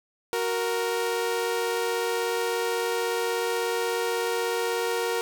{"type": "tone pair together", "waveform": "sawtooth", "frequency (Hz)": [370, 466.4], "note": ["F#4", "A#4"], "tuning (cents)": [0, 1], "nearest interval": "major third", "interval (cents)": 401, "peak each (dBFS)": [-27, -22], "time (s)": [0.33, 5.21], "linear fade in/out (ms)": 0, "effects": ["9-bit"]}